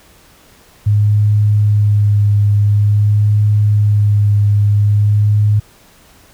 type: tone with vibrato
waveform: sine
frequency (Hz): 103.83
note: G#2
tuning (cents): 0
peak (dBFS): -8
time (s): 0.86-5.6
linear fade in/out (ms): 10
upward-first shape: sine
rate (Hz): 0.48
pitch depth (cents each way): 16
effects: pink hiss -46 dBFS RMS until 6.33 s